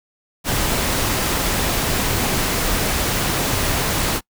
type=noise; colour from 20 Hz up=pink; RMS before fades=-20 dBFS; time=0.44-4.21 s; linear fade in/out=50 ms; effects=noise-tail reverb RT60 0.1 s tail -24 dB re dry